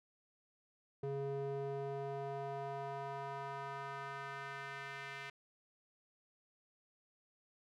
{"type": "tone with band-pass filter sweep", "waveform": "square", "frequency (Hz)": 138.59, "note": "C#3", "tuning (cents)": 0, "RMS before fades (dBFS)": -43, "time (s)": [1.03, 5.3], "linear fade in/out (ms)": 5, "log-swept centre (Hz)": [370, 2100], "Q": 1.8, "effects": []}